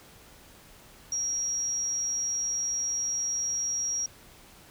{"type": "tone", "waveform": "sine", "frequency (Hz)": 5660, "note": "F8", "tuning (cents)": 22, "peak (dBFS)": -27, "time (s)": [1.12, 4.06], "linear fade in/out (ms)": 2, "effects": ["pink hiss -53 dBFS RMS until 4.7 s"]}